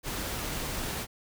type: noise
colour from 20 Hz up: pink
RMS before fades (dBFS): -34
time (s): 0.03-1.07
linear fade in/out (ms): 50
effects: none